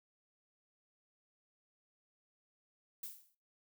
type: noise with exponential decay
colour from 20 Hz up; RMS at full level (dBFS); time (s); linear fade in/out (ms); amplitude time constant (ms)
violet; -41; 3.03-3.35; 5; 69
effects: noise-tail reverb RT60 0.4 s tail -23 dB re dry